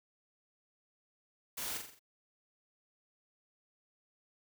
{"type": "noise with echo", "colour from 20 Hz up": "white", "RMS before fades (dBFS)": -40, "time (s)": [1.57, 1.78], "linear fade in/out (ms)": 10, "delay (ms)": 43, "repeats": 5, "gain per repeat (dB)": -5, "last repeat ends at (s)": 1.995, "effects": []}